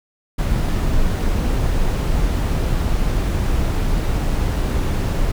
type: noise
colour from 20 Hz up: brown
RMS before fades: -18 dBFS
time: 0.38-5.32 s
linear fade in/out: 10 ms
effects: none